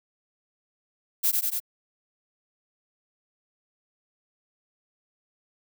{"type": "noise with echo", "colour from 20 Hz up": "violet", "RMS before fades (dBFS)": -22, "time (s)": [1.23, 1.32], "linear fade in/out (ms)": 20, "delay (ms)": 94, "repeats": 3, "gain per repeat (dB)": -2, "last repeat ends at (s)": 1.602, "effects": []}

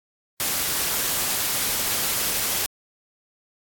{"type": "noise", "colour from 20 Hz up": "white", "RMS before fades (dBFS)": -24, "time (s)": [0.4, 2.66], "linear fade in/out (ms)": 0, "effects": ["AAC 64 kbps"]}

